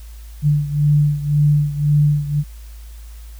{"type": "beating tone pair", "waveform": "sine", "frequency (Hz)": [146.83, 148.73], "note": ["D3", "D3"], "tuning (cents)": [0, 22], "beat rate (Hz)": 1.9, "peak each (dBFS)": [-14, -18], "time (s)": [0.42, 2.44], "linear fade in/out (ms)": 50, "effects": ["added 55 Hz sine -33 dBFS peak until 3.39 s", "white hiss -49 dBFS RMS until 3.39 s"]}